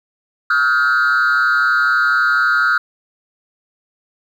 sine tone with frequency modulation, 1418 Hz, F6, 26 cents sharp, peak -9 dBFS, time 0.5-2.78 s, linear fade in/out 5 ms, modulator 132 Hz, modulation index 1, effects tanh soft clip ceiling -11 dBFS + 8-bit

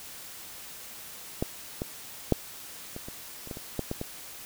clicks, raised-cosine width 2 ms, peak -13 / -17 / -7 / -24 / -26 / -29 / -22 / -26 / -15 / -17 / -19 dBFS, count 11, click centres 1.425 / 1.819 / 2.323 / 2.964 / 3.085 / 3.474 / 3.512 / 3.571 / 3.793 / 3.914 / 4.014 s, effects white hiss -44 dBFS RMS until 4.45 s

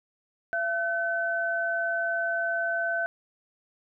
sine tone pair together, 677 / 1519.8 Hz, E5 / F#6, +46 / +46 cents, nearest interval octave + major second, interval 1400 cents, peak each -29 / -27 dBFS, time 0.53-3.06 s, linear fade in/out 0 ms, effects none

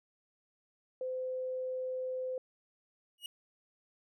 sine tone, 513 Hz, C5, 34 cents flat, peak -34 dBFS, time 1.01-2.38 s, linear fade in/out 2 ms
45% pulse tone with exponential growth, 2888 Hz, F#7, 43 cents flat, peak -35 dBFS, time 3.18-3.26 s, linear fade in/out 2 ms, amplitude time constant 16 ms
effects none

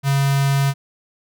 square tone with notch filter, 138.59 Hz, C#3, in tune, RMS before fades -17 dBFS, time 0.03-0.74 s, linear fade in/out 50 ms, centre 370 Hz, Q 0.94, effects none

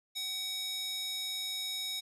square tone with high-pass filter, 757 Hz, F#5, 39 cents sharp, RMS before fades -37 dBFS, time 0.15-2.01 s, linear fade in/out 20 ms, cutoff 3800 Hz, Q 2.8, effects resampled to 32000 Hz

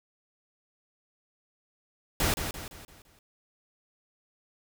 pink noise with echo, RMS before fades -26 dBFS, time 2.2-2.34 s, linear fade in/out 2 ms, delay 170 ms, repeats 5, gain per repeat -7 dB, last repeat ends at 3.19 s, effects none

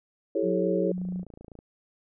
sine chord, A dominant seventh, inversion second, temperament just, 330 / 396 / 440 / 550 Hz, E4 / G4 / A4 / C#5, +2 / +18 / 0 / -14 cents, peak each -29 dBFS, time 0.35-0.92 s, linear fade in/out 5 ms
sine tone, 181.7 Hz, F#3, 31 cents flat, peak -29 dBFS, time 0.42-1.25 s, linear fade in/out 50 ms
click train, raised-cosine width 2 ms, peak -32 dBFS, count 18, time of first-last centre 0.98-1.589 s, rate 27.9 Hz
effects none

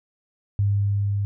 sine tone with level ramp, 100.9 Hz, G#2, 49 cents flat, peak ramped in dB -17 to -21 dBFS, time 0.59-1.25 s, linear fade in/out 0 ms, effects none

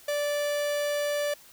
45% pulse tone, 584 Hz, D5, 10 cents flat, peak -26 dBFS, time 0.08-1.34 s, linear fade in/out 5 ms, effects white hiss -53 dBFS RMS until 1.52 s

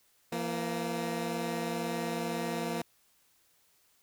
15% pulse tone pair together, 169.98 / 234 Hz, F3 / A#3, -47 / +7 cents, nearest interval tritone, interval 554 cents, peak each -29 / -28 dBFS, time 0.32-2.82 s, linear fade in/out 5 ms, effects white hiss -68 dBFS RMS until 4.02 s

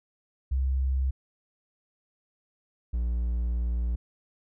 sine / triangle tone pair in turn, 66 / 59.07 Hz, C2 / A#1, +16 / +24 cents, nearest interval major second, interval 192 cents, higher first, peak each -23 dBFS, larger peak neither, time 0.51-1.11 / 2.93-3.96 s, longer second, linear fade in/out 10 ms, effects none

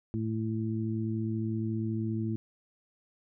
harmonic tone, 110.7 Hz, A2, 11 cents sharp, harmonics 1 / 2 / 3, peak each -32 / -33 / -36 dBFS, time 0.14-2.36 s, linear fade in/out 0 ms, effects none

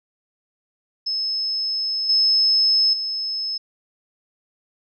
sine tone with level steps, 5200 Hz, E8, 24 cents flat, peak -21 / -14 / -23 dBFS, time 1.06-3.58 s, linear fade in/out 10 ms, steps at 2.09 / 2.93 s, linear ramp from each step 5 ms, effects none

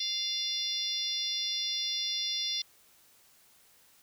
harmonic tone, 698.5 Hz, F5, in tune, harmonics 3 / 4 / 5 / 6 / 7 / 8, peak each -45 / -45 / -33 / -39 / -37 / -37 dBFS, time 0-2.62 s, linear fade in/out 5 ms, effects white hiss -62 dBFS RMS until 4.02 s

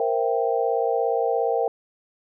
sine chord, C dominant seventh, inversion third, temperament equal with one note detuned, 466.2 / 523.3 / 669.2 / 784 Hz, Bb4 / C5 / E5 / G5, 0 / 0 / +26 / 0 cents, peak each -23 / -27 / -27 / -26 dBFS, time 0-1.68 s, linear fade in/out 2 ms, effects none

